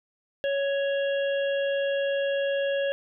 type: harmonic tone with a mistuned harmonic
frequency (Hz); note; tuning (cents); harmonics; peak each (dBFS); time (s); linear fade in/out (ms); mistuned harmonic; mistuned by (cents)
556; C#5; +5; 1 / 3 / 5 / 6; -24 / -34 / -38 / -40; 0.44-2.92; 0; 6; -19
effects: none